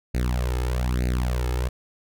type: tone with flanger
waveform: sawtooth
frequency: 61.74 Hz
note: B1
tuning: in tune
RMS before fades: -24 dBFS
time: 0.14-1.69 s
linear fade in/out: 10 ms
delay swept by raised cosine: 0.45 to 2.35 ms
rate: 1.1 Hz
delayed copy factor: +0.9
effects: none